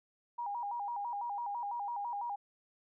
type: tone with vibrato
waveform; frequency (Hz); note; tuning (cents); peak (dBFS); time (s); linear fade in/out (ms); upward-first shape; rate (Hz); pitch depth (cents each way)
sine; 880; A5; 0; -35; 0.38-2.36; 10; square; 6; 140
effects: none